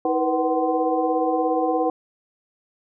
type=tone cluster; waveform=sine; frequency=320 / 479.4 / 496.4 / 754 / 1040 Hz; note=D#4 / A#4 / B4 / F#5 / C6; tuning=+49 / +48 / +9 / +32 / -11 cents; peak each=-24 / -28 / -24 / -23 / -31 dBFS; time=0.05-1.9 s; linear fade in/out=2 ms; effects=none